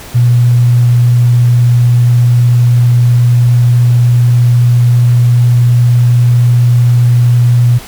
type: tone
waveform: sine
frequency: 121.1 Hz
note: B2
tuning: 34 cents flat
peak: -4 dBFS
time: 0.14-7.79 s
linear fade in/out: 20 ms
effects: pink hiss -30 dBFS RMS until 7.87 s